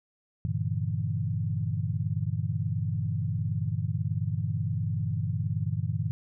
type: chord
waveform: sine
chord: E half-diminished seventh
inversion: first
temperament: equal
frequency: 98 / 116.54 / 146.83 / 164.81 Hz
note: G2 / Bb2 / D3 / E3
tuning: 0 / 0 / 0 / 0 cents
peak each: -31 / -31 / -33 / -34 dBFS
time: 0.45-6.11 s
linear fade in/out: 0 ms
effects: none